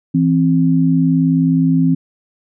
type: tone pair together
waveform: sine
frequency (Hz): 164.81 / 264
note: E3 / C4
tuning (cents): 0 / +16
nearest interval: minor sixth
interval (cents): 816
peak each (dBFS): -13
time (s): 0.14-1.95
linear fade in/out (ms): 10
effects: none